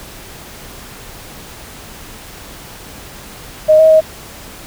sine tone with pitch steps, 621 / 636 / 631 Hz, D#5 / D#5 / D#5, -3 / +38 / +24 cents, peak -4 dBFS, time 3.68-4.01 s, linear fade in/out 20 ms, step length 110 ms, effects pink hiss -34 dBFS RMS until 4.66 s

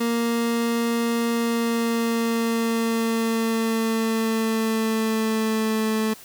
30% pulse tone with pitch glide, 233.1 to 218.7 Hz, A#3 to A3, 0 to -10 cents, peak -18 dBFS, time 0-6.14 s, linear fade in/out 10 ms, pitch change -110 cents, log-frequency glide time 1.32-5.92 s, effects white hiss -45 dBFS RMS until 6.24 s

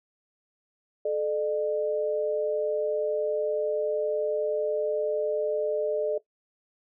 sine tone pair together, 433.7 / 603 Hz, A4 / D5, -25 / +46 cents, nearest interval tritone, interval 571 cents, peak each -27 dBFS, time 1.05-6.18 s, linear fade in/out 5 ms, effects noise-tail reverb RT60 0.1 s tail -17 dB re dry

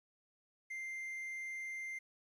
triangle tone, 2093 Hz, C7, in tune, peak -39 dBFS, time 0.7-1.99 s, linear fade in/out 10 ms, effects resampled to 32000 Hz + 12-bit

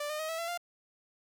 sawtooth tone with pitch steps, 588 / 608.4 / 629.5 / 651.3 / 673.9 / 697.2 Hz, D5 / D#5 / D#5 / E5 / E5 / F5, +2 / -39 / +20 / -21 / +38 / -3 cents, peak -30 dBFS, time 0-0.576 s, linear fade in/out 5 ms, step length 96 ms, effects none

